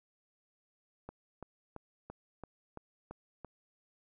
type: click train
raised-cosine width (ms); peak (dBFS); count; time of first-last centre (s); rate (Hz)
1; -30; 8; 1.09-3.447; 2.97
effects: none